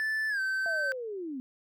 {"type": "tone with pitch glide", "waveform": "triangle", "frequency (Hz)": [1753, 1543.8], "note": ["A6", "G6"], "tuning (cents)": [-7, -27], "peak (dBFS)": -26, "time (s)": [0, 0.92], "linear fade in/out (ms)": 0, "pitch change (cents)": -220, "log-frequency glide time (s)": [0.29, 0.4]}
{"type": "linear sweep", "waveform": "sine", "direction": "down", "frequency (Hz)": [687, 246.9], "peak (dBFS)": -34, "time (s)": [0.66, 1.4], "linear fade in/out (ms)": 0}
{"effects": []}